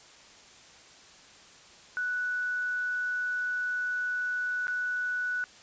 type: tone with dropouts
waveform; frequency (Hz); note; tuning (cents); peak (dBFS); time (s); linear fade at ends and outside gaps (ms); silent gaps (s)
sine; 1480; F#6; 0; -28; 1.97-5.44; 0; 4.67-4.681
effects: white hiss -53 dBFS RMS until 5.62 s + resampled to 16000 Hz